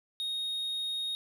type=tone; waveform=triangle; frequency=3729 Hz; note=A#7; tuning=in tune; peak=-30 dBFS; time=0.2-1.15 s; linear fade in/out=0 ms; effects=none